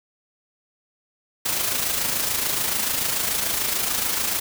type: noise with amplitude modulation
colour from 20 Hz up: white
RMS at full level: -22 dBFS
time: 1.45-4.4 s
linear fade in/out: 10 ms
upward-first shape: sine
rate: 26.9 Hz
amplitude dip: 45%
effects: none